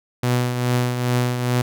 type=tone with tremolo; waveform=sawtooth; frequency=123.47 Hz; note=B2; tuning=in tune; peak=-12 dBFS; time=0.23-1.62 s; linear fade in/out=5 ms; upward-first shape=triangle; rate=2.4 Hz; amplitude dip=55%; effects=none